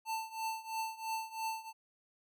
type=tone with tremolo; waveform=square; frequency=890 Hz; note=A5; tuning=20 cents sharp; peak=-34 dBFS; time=0.05-1.73 s; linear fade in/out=50 ms; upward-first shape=triangle; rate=3 Hz; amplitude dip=90%; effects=none